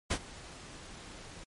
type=noise with ADSR envelope; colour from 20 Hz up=pink; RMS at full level=-28 dBFS; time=0.1-1.44 s; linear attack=14 ms; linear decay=67 ms; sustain=-20 dB; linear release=6 ms; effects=low-pass 9000 Hz 12 dB/octave + MP3 48 kbps